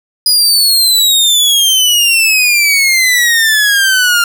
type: exponential sweep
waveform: sawtooth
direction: down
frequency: 4980 to 1391 Hz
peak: -4 dBFS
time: 0.26-4.24 s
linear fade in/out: 2 ms
effects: none